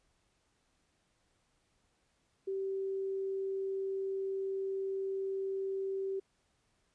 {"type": "tone", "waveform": "sine", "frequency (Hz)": 387, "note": "G4", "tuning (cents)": -22, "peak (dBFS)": -33, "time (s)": [2.47, 6.2], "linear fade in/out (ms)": 10, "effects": ["pink hiss -75 dBFS RMS until 6.94 s", "resampled to 22050 Hz"]}